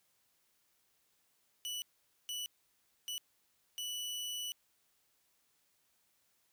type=tone bursts at uneven times; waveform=sawtooth; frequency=2960 Hz; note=F#7; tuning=in tune; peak=-35 dBFS; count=4; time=1.65-1.82 / 2.29-2.46 / 3.08-3.18 / 3.78-4.52 s; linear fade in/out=0 ms; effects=white hiss -75 dBFS RMS until 6.52 s